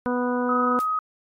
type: harmonic tone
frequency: 246.9 Hz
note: B3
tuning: in tune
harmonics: 1 / 2 / 3 / 4 / 5 / 6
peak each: -24 / -26 / -34 / -30 / -34 / -34 dBFS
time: 0.06-0.79 s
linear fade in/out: 0 ms
type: tone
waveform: sine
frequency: 1260 Hz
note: D#6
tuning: 21 cents sharp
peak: -21 dBFS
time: 0.49-0.99 s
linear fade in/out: 2 ms
type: noise with exponential decay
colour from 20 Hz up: blue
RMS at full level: -34 dBFS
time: 0.8-0.89 s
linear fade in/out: 0 ms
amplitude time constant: 19 ms
effects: MP3 64 kbps